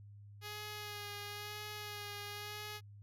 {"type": "tone with vibrato", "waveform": "5% pulse", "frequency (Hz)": 415.3, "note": "G#4", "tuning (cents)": 0, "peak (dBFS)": -32, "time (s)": [0.41, 2.81], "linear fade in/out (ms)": 50, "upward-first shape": "sine", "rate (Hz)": 0.99, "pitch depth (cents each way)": 21, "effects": ["added 102 Hz sine -52 dBFS peak until 3.02 s"]}